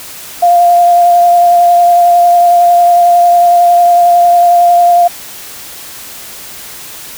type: tone with vibrato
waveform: sine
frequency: 698.5 Hz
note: F5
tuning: in tune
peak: -3 dBFS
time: 0.42-5.08 s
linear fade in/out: 10 ms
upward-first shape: sine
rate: 11 Hz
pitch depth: 13 cents each way
effects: white hiss -28 dBFS RMS until 7.17 s